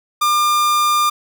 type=tone; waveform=45% pulse; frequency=1200 Hz; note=D6; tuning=37 cents sharp; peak=-13 dBFS; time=0.21-1.1 s; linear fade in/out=10 ms; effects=none